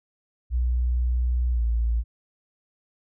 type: tone with pitch glide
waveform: sine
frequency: 61.1 to 57.34 Hz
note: B1 to A#1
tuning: -18 to -28 cents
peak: -20 dBFS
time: 0.5-2.04 s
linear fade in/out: 50 ms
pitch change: -110 cents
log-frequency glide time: 1.52-1.62 s
effects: none